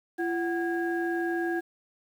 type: tone cluster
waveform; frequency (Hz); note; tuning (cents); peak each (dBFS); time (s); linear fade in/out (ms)
sine; 340 / 744 / 1637; F4 / F#5 / G#6; -46 / +9 / -25; -27 / -34 / -33; 0.18-1.61; 20
effects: tanh soft clip ceiling -18 dBFS + 9-bit